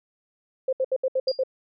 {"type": "tone bursts", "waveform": "sine", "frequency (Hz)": 523.3, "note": "C5", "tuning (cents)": 0, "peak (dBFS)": -20, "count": 7, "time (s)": [0.68, 1.436], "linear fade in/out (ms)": 5, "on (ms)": 48, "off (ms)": 70}
{"type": "tone with exponential decay", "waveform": "sine", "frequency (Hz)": 4810, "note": "D8", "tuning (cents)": 41, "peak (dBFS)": -24, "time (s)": [1.28, 1.43], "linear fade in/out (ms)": 2, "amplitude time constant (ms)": 32}
{"effects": []}